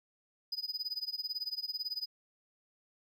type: tone with tremolo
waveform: triangle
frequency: 4978 Hz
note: D#8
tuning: in tune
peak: -31 dBFS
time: 0.52-2.06 s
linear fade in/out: 5 ms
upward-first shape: sine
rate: 18 Hz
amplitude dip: 95%
effects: none